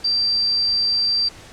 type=tone; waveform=sine; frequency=4695 Hz; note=D8; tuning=1 cent flat; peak=-16 dBFS; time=0.04-1.29 s; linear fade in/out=10 ms; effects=pink hiss -42 dBFS RMS until 1.52 s + low-pass 8000 Hz 12 dB/octave